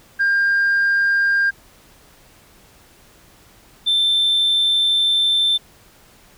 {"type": "tone pair in turn", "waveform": "sine", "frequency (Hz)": [1602, 3554], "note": ["G6", "A7"], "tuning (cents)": [37, 17], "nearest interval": "octave + major second", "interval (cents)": 1380, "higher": "second", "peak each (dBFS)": -12, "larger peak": "neither", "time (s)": [[0.19, 1.51], [3.86, 5.58]], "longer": "second", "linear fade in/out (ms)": 20, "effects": ["tanh soft clip ceiling -12 dBFS", "pink hiss -50 dBFS RMS until 6.37 s"]}